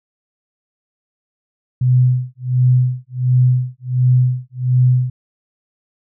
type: tone with tremolo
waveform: sine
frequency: 126.2 Hz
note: B2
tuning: 38 cents sharp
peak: -8 dBFS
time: 1.81-5.1 s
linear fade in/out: 5 ms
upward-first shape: sine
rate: 1.4 Hz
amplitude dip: 100%
effects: none